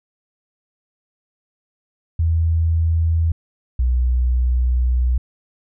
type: tone pair in turn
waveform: sine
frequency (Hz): 82 / 61.95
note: E2 / B1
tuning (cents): -9 / +6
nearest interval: perfect fourth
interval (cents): 485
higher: first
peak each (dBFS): -14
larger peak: neither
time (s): 2.19-3.32 / 3.79-5.18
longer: second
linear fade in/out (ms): 5
effects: none